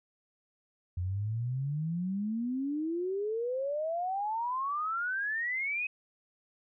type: exponential sweep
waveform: sine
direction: up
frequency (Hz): 86.8 to 2548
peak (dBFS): -30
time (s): 0.97-5.87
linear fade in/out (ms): 5
effects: none